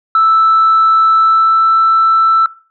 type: tone with pitch glide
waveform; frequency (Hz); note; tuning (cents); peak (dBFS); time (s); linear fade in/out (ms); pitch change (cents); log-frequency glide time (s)
sine; 1318.5 to 1326.9; E6 to E6; 0 to +11; -5; 0.15-2.46; 2; +11; 1.14-1.76
effects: noise-tail reverb RT60 0.4 s tail -20 dB re dry + tanh soft clip ceiling -3 dBFS